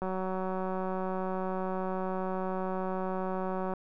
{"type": "click train", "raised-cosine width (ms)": 1, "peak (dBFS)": -21, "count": 696, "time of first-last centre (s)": [0.02, 3.737], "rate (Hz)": 187, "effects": []}